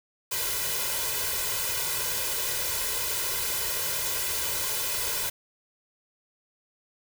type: noise with comb filter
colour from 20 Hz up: white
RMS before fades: -29 dBFS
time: 0.31-5.3 s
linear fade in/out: 10 ms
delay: 2 ms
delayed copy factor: +1
effects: none